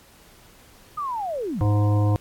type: linear sweep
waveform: sine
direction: down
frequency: 1244.5 to 48.38 Hz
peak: -25 dBFS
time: 0.97-1.66 s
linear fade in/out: 10 ms
type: harmonic tone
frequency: 103.83 Hz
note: G#2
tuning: in tune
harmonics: 1 / 3 / 5 / 7 / 9 / 10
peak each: -17 / -27 / -31 / -34 / -36 / -37 dBFS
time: 1.61-2.16 s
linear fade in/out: 0 ms
effects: pink hiss -52 dBFS RMS until 2.2 s + AAC 64 kbps